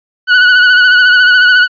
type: tone with vibrato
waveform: 40% pulse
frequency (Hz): 1479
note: F#6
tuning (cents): -1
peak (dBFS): -3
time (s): 0.27-1.68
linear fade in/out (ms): 50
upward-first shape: sine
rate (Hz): 14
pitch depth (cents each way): 36
effects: resampled to 11025 Hz